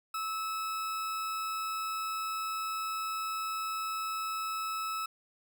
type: tone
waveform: 40% pulse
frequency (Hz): 1300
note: E6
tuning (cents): -24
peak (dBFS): -32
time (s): 0.14-5.06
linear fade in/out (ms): 5
effects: none